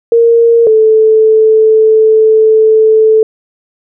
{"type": "tone pair in turn", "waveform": "sine", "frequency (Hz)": [464.2, 438.1], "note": ["A#4", "A4"], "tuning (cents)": [-7, -7], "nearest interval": "minor second", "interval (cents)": 100, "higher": "first", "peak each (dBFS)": -3, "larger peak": "neither", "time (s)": [[0.12, 0.67], [0.67, 3.23]], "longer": "second", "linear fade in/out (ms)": 2, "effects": []}